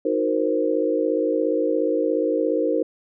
sine chord, C half-diminished seventh, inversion first, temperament equal with one note detuned, 311.1 / 365.3 / 466.2 / 523.3 Hz, Eb4 / Gb4 / Bb4 / C5, 0 / -22 / 0 / 0 cents, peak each -24 / -27 / -23 / -24 dBFS, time 0.05-2.83 s, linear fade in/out 5 ms, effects none

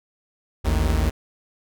45% pulse tone pair together, 54.96 / 77.78 Hz, A1 / D#2, -1 / 0 cents, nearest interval tritone, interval 601 cents, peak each -21 dBFS, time 0.64-1.11 s, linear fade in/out 20 ms, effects none

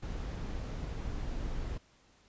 brown noise, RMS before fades -37 dBFS, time 0.02-1.78 s, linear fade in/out 10 ms, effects pink hiss -65 dBFS RMS until 2.28 s + resampled to 16000 Hz

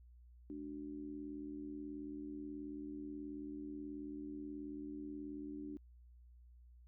sine tone with amplitude modulation, 293.7 Hz, D4, in tune, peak -40 dBFS, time 0.5-5.77 s, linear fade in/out 0 ms, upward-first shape sine, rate 78.5 Hz, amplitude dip 80%, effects added 60 Hz sine -58 dBFS peak until 6.87 s

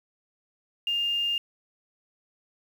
sine tone with quantisation, 2810 Hz, F7, 10 cents sharp, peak -24 dBFS, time 0.87-1.38 s, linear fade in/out 2 ms, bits 8, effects none

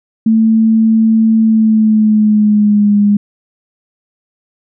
sine tone with pitch glide, 222.4 to 205.1 Hz, A3 to G#3, +19 to -21 cents, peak -6 dBFS, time 0.26-3.17 s, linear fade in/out 5 ms, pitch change -140 cents, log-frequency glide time 1.4-2.97 s, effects none

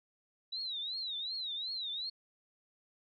sine tone with vibrato, 3896 Hz, B7, 24 cents flat, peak -36 dBFS, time 0.52-2.1 s, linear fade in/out 10 ms, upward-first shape triangle, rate 2.7 Hz, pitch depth 190 cents each way, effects none

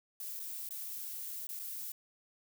violet noise with dropouts, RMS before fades -42 dBFS, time 0.2-1.92 s, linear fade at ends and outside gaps 2 ms, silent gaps 0.395-0.399 / 0.69-0.707 / 1.47-1.49 / 1.593-1.597 s, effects none

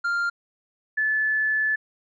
triangle / sine tone pair in turn, 1396 / 1734.7 Hz, F6 / A6, -1 / -25 cents, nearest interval major third, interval 376 cents, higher second, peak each -20 / -20 dBFS, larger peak neither, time 0.04-0.3 / 0.97-1.76 s, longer second, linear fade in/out 10 ms, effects resampled to 16000 Hz

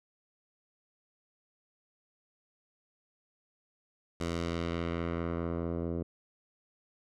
10% pulse tone with low-pass filter sweep, 84.6 Hz, E2, 45 cents sharp, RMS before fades -34 dBFS, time 4.2-6.03 s, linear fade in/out 5 ms, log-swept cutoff 8000 to 480 Hz, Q 0.88, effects none

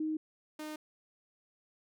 sine / sawtooth tone pair in turn, 311.9 / 306.4 Hz, D#4 / D#4, +4 / -27 cents, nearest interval unison, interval 31 cents, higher first, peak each -31 / -36 dBFS, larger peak first, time 0-0.17 / 0.59-0.76 s, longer neither, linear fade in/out 5 ms, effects none

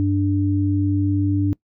sine tone pair together, 98 / 293.7 Hz, G2 / D4, 0 / 0 cents, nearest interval octave + perfect fifth, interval 1900 cents, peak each -19 dBFS, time 0-1.53 s, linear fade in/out 0 ms, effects noise-tail reverb RT60 0.1 s tail -22 dB re dry

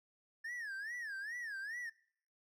triangle tone with vibrato, 1749 Hz, A6, 11 cents flat, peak -39 dBFS, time 0.44-1.9 s, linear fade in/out 10 ms, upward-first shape sine, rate 2.4 Hz, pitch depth 200 cents each way, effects noise-tail reverb RT60 0.6 s tail -22 dB re dry

